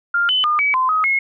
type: tone with pitch steps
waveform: sine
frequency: 1399 / 3024 / 1214 / 2279 / 1031 / 1263 / 2168 Hz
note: F6 / F#7 / D#6 / C#7 / C6 / D#6 / C#7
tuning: +3 / +37 / -43 / +47 / -26 / +26 / -39 cents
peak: -14 dBFS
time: 0.14-1.19 s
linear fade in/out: 5 ms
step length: 150 ms
effects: none